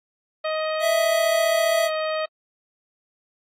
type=harmonic tone; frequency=626 Hz; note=D#5; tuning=10 cents sharp; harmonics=1 / 2 / 3 / 4 / 5 / 6 / 7; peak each=-24 / -30 / -34 / -36 / -38 / -40 / -41 dBFS; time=0.44-2.26 s; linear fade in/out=10 ms
type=tone; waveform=square; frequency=661 Hz; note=E5; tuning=5 cents sharp; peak=-20 dBFS; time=0.8-1.9 s; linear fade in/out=50 ms
effects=AAC 48 kbps